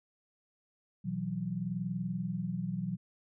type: chord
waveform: sine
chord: B suspended fourth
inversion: none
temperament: just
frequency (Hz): 123.47 / 164.63 / 185.21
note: B2 / E3 / F#3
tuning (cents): 0 / -2 / +2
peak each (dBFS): -40 / -37 / -35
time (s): 1.04-2.97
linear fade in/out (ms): 20
effects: none